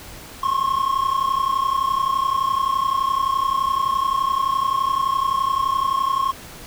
triangle tone pair together, 1061 / 1092.7 Hz, C6 / C#6, +24 / -25 cents, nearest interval minor second, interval 51 cents, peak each -19 / -19 dBFS, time 0.43-6.32 s, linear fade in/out 5 ms, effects pink hiss -39 dBFS RMS until 6.66 s

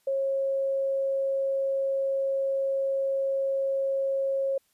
sine tone, 543 Hz, C#5, 36 cents flat, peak -24 dBFS, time 0.07-4.58 s, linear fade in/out 5 ms, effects white hiss -69 dBFS RMS until 4.73 s + resampled to 32000 Hz

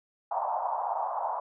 white band-pass noise, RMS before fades -31 dBFS, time 0.31-1.4 s, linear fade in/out 5 ms, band 670 to 980 Hz, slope 48 dB/octave, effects none

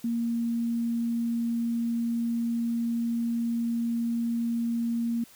sine tone, 233.1 Hz, A#3, in tune, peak -25 dBFS, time 0.04-5.24 s, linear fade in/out 5 ms, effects white hiss -54 dBFS RMS until 5.35 s

